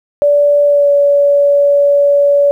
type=tone with pitch glide; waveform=sine; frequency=579 to 570.4 Hz; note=D5 to C#5; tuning=-25 to +49 cents; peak=-6 dBFS; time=0.22-2.51 s; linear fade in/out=0 ms; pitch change=-26 cents; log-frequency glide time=0.65-0.9 s; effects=8-bit